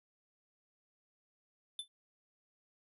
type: tone with exponential decay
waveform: square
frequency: 3520 Hz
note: A7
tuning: in tune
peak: -35 dBFS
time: 1.79-1.88 s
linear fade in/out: 2 ms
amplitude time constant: 18 ms
effects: resampled to 32000 Hz